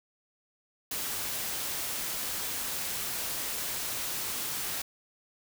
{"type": "noise", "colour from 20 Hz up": "white", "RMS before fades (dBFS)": -34, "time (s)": [0.91, 4.82], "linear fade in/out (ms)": 5, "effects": []}